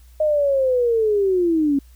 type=linear sweep; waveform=sine; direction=down; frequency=622.3 to 271.8 Hz; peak=-15 dBFS; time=0.2-1.79 s; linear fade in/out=5 ms; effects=added 60 Hz sine -44 dBFS peak until 1.95 s + white hiss -58 dBFS RMS until 1.95 s